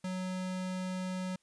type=tone; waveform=square; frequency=185 Hz; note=F#3; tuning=in tune; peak=-35 dBFS; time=0.04-1.36 s; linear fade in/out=5 ms; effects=white hiss -75 dBFS RMS until 1.42 s + resampled to 22050 Hz